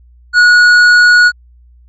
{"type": "tone with hard clipping", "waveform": "sine", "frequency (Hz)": 1456, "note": "F#6", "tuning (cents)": -28, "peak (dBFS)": -5, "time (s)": [0.33, 1.32], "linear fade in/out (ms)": 50, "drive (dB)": 8, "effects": ["added 60 Hz sine -40 dBFS peak until 1.88 s", "low-pass 7000 Hz 12 dB/octave"]}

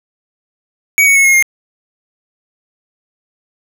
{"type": "tone with pitch steps", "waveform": "square", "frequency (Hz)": [2259, 2225, 2192, 2159, 2127], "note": ["C#7", "C#7", "C#7", "C#7", "C7"], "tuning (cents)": [32, 6, -20, -46, 28], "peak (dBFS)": -7, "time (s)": [0.98, 1.425], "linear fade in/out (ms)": 0, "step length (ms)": 89, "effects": ["7-bit"]}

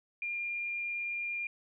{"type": "tone", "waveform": "sine", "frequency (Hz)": 2403, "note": "D7", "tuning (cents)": 39, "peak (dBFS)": -33, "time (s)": [0.22, 1.47], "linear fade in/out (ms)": 2, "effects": []}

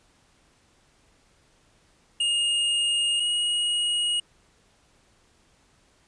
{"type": "tone pair in turn", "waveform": "square", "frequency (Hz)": [2845, 2885], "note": ["F7", "F#7"], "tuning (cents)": [31, -44], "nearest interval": "unison", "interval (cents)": 25, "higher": "second", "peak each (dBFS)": [-22, -23], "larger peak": "first", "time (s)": [[2.2, 3.2], [3.2, 4.2]], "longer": "neither", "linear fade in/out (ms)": 5, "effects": ["pink hiss -62 dBFS RMS until 6.07 s", "resampled to 22050 Hz"]}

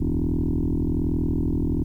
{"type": "tone with frequency modulation", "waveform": "sine", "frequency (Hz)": 117.5, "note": "A#2", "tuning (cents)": 14, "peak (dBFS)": -19, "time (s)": [0, 1.84], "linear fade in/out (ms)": 10, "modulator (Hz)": 41.2, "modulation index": 5.2, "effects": ["tanh soft clip ceiling -16 dBFS", "10-bit"]}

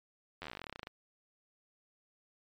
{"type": "slowing click train", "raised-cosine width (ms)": 0.3, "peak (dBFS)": -26, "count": 21, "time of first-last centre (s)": [0.42, 0.871], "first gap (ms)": 11, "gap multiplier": 1.07, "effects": ["MP3 96 kbps"]}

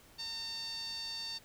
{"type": "tone with band-pass filter", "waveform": "sawtooth", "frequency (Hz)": 910, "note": "A#5", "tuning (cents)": -42, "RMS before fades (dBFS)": -41, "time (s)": [0.18, 1.39], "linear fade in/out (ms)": 20, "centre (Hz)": 4400, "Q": 7.2, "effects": ["pink hiss -60 dBFS RMS until 1.44 s"]}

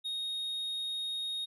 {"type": "tone", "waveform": "triangle", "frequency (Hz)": 3729, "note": "A#7", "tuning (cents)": 0, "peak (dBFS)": -32, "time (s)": [0.04, 1.46], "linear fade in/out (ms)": 20, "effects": ["resampled to 32000 Hz"]}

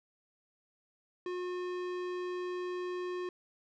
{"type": "tone with tanh clipping", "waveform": "sine", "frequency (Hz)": 360, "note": "F#4", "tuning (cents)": -47, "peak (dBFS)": -37, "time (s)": [1.26, 3.29], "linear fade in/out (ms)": 2, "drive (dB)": 18, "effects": []}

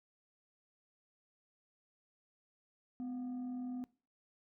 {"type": "tone with frequency modulation", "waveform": "sine", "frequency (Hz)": 251.6, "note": "B3", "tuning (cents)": 32, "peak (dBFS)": -37, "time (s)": [3, 3.84], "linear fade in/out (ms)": 0, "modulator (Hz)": 463, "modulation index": 0.23, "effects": ["noise-tail reverb RT60 0.4 s tail -23 dB re dry", "tanh soft clip ceiling -36 dBFS"]}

